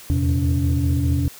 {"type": "tone cluster", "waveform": "sine", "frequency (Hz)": [78, 83, 114.2, 128.9, 284.2], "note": ["D#2", "E2", "A#2", "C3", "C#4"], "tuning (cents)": [5, 12, -35, -26, 43], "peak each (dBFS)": [-27, -18, -27, -21, -23], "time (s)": [0.1, 1.28], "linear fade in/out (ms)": 0, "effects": ["tanh soft clip ceiling -11 dBFS", "white hiss -42 dBFS RMS until 1.39 s"]}